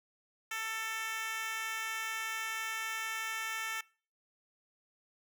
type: tone with high-pass filter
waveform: 10% pulse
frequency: 444.2 Hz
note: A4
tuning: 16 cents sharp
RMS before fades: -38 dBFS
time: 0.51-3.81 s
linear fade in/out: 5 ms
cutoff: 1500 Hz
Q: 1.1
effects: noise-tail reverb RT60 0.4 s tail -23 dB re dry